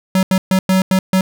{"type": "tone bursts at uneven times", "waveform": "square", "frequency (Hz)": 188.2, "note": "F#3", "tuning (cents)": 30, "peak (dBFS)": -11, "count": 6, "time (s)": [[0.15, 0.23], [0.31, 0.38], [0.51, 0.59], [0.69, 0.82], [0.91, 0.99], [1.13, 1.21]], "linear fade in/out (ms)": 2, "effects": []}